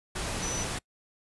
sine tone in noise, 5970 Hz, F#8, 15 cents sharp, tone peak -33 dBFS, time 0.42-0.64 s, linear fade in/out 10 ms, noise pink, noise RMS -33 dBFS, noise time 0.15-0.79 s, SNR -3 dB, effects noise-tail reverb RT60 0.1 s tail -25 dB re dry + resampled to 24000 Hz

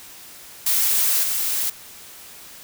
blue noise with level steps, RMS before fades -19 / -23 dBFS, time 0.66-1.7 s, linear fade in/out 5 ms, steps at 1.23 s, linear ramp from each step 5 ms, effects white hiss -42 dBFS RMS until 2.63 s

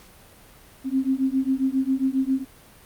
sine beating tone pair, 261.6 / 269 Hz, C4 / C4, 0 / +48 cents, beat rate 7.4 Hz, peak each -23 dBFS, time 0.84-2.45 s, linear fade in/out 50 ms, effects pink hiss -50 dBFS RMS until 2.85 s + Opus 48 kbps

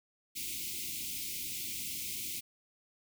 white band-stop noise, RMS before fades -39 dBFS, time 0.35-2.41 s, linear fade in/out 20 ms, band 370 to 2100 Hz, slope 96 dB/octave, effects none

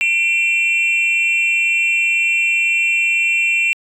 sine tone pair together, 2373 / 2711 Hz, D7 / E7, +17 / +48 cents, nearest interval major second, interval 231 cents, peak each -14 dBFS, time 0.01-3.73 s, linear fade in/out 0 ms, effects tanh soft clip ceiling -10 dBFS

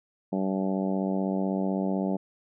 harmonic tone, 95.9 Hz, G2, 37 cents flat, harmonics 2 / 3 / 4 / 5 / 6 / 7 / 8 / 9, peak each -27 / -32 / -35 / -38 / -36 / -37 / -42 / -42 dBFS, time 0.32-2.17 s, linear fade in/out 10 ms, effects none

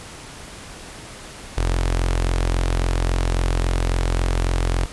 sawtooth tone with notch filter, 43.65 Hz, F1, in tune, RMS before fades -20 dBFS, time 1.57-4.86 s, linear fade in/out 10 ms, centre 180 Hz, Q 1.3, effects pink hiss -38 dBFS RMS until 4.92 s + resampled to 24000 Hz

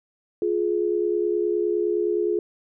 sine tone pair together, 350.9 / 420.6 Hz, F4 / G#4, +8 / +22 cents, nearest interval minor third, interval 314 cents, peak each -23 dBFS, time 0.42-2.39 s, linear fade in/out 2 ms, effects none

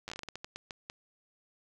slowing click train, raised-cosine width 0.2 ms, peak -23 dBFS, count 14, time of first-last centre 0.08-0.899 s, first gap 9 ms, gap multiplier 1.29, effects none

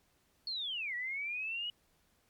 sine linear two-way sweep, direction down then up, 4400 to 1911 to 2937 Hz, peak -35 dBFS, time 0.47-1.7 s, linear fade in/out 2 ms, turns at 0.95 s, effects pink hiss -72 dBFS RMS until 2.29 s + MP3 96 kbps

